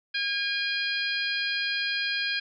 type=harmonic tone with a mistuned harmonic; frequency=812 Hz; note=G#5; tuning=39 cents flat; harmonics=2 / 3 / 4 / 5 / 6; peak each=-30 / -32 / -33 / -34 / -35 dBFS; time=0.14-2.4 s; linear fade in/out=10 ms; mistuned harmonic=5; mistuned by=+34 cents; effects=none